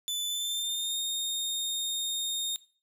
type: tone with pitch glide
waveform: sawtooth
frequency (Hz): 3502 to 3685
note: A7 to A#7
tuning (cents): -9 to -21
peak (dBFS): -27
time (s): 0.08-2.56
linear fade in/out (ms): 0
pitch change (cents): +88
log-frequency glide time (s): 0.28-0.98
effects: noise-tail reverb RT60 0.4 s tail -19 dB re dry